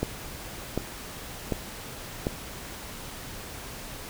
click train, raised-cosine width 2 ms, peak -12 dBFS, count 4, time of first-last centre 0.03-2.269 s, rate 1.34 Hz, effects pink hiss -40 dBFS RMS until 4.09 s

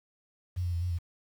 sine tone with pitch steps, 90.2 / 87.8 / 85.3 / 89.9 / 85.5 Hz, F#2 / F2 / F2 / F#2 / F2, -44 / +10 / -40 / -49 / -36 cents, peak -28 dBFS, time 0.56-0.99 s, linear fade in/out 20 ms, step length 86 ms, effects 9-bit

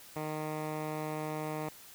10% pulse tone with low-pass filter, 154.2 Hz, D#3, 15 cents flat, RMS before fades -37 dBFS, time 0.16-1.69 s, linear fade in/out 2 ms, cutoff 1800 Hz, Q 1, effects white hiss -53 dBFS RMS until 1.94 s

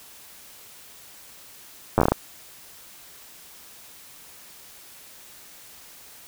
slowing click train, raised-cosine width 1 ms, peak -3 dBFS, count 8, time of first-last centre 1.98-2.12 s, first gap 9 ms, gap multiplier 1.26, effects white hiss -47 dBFS RMS until 6.27 s

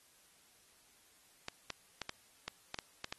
clicks, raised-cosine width 0.2 ms, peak -22 dBFS, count 9, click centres 1.484 / 1.703 / 2.017 / 2.094 / 2.48 / 2.744 / 2.788 / 3.044 / 3.125 s, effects white hiss -66 dBFS RMS until 3.18 s + AAC 32 kbps

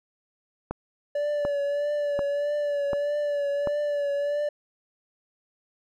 click train, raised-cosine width 1 ms, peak -15 dBFS, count 5, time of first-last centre 0.71-3.673 s, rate 1.35 Hz
triangle tone with vibrato, 578 Hz, D5, 28 cents flat, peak -22 dBFS, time 1.15-4.49 s, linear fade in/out 5 ms, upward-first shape triangle, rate 1.6 Hz, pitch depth 40 cents each way
effects none

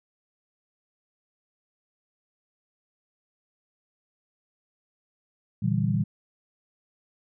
sine chord, E half-diminished seventh, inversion second, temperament equal, 116.54 / 146.83 / 164.81 / 196 Hz, Bb2 / D3 / E3 / G3, 0 / 0 / 0 / 0 cents, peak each -26 / -29 / -28 / -27 dBFS, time 5.62-6.04 s, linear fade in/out 10 ms, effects none

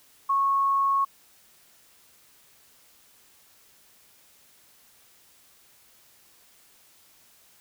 sine tone, 1100 Hz, C#6, 14 cents flat, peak -20 dBFS, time 0.29-1.05 s, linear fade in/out 10 ms, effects white hiss -58 dBFS RMS until 7.6 s

